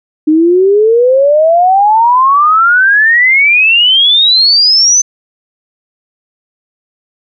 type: exponential sweep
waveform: sine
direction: up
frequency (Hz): 302.1 to 6200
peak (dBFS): -4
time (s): 0.27-5.02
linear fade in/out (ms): 10
effects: none